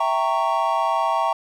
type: chord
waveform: triangle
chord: E diminished seventh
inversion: none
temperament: equal with one note detuned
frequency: 659.3 / 784 / 924.3 / 1108.7 Hz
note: E5 / G5 / Bb5 / Db6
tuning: 0 / 0 / -15 / 0 cents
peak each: -23 / -23 / -21 / -22 dBFS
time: 0-1.33 s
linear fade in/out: 5 ms
effects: none